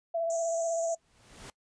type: tone with vibrato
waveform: sine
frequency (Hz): 666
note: E5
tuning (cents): +18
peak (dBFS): -27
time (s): 0.14-0.95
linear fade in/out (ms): 10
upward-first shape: square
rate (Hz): 16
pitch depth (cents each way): 16
type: band-pass noise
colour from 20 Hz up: pink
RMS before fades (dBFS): -43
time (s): 0.3-0.95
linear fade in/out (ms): 2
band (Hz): 6200 to 7600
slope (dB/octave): 96
type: noise with exponential growth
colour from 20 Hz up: pink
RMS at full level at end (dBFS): -43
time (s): 0.85-1.5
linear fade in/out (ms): 2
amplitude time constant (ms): 140
effects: noise-tail reverb RT60 0.1 s tail -22 dB re dry + resampled to 22050 Hz